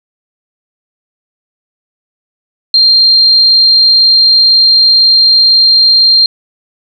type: tone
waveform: sine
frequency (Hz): 4186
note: C8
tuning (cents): 0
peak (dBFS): -3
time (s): 2.74-6.26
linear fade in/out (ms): 2
effects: none